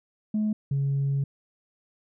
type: tone pair in turn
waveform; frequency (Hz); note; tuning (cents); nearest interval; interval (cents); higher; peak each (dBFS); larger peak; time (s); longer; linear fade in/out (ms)
sine; 213.6 / 138.79; G#3 / C#3; +49 / +2; perfect fifth; 747; first; -21; neither; 0.34-0.53 / 0.71-1.24; second; 5
effects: tanh soft clip ceiling -20 dBFS